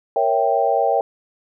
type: chord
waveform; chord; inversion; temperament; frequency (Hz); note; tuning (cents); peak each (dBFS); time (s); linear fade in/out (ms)
sine; A# diminished seventh; none; equal; 466.2 / 554.4 / 659.3 / 784; A#4 / C#5 / E5 / G5; 0 / 0 / 0 / 0; -22 / -21 / -21 / -19; 0.16-1.01; 2
effects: none